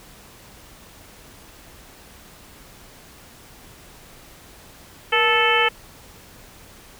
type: harmonic tone with a mistuned harmonic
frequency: 438.1 Hz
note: A4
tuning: 7 cents flat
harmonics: 1 / 2 / 3 / 4 / 5 / 6 / 7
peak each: -23 / -23 / -23 / -23 / -23 / -23 / -23 dBFS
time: 5.12-5.69 s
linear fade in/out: 10 ms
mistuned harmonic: 1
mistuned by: +130 cents
effects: pink hiss -46 dBFS RMS until 6.99 s